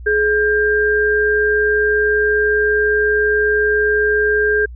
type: tone pair together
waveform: sine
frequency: 422.7 / 1595 Hz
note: G#4 / G6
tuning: +31 / +30 cents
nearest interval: octave + major seventh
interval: 2299 cents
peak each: -15 dBFS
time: 0.06-4.66 s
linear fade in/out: 10 ms
effects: added 60 Hz sine -30 dBFS peak until 4.75 s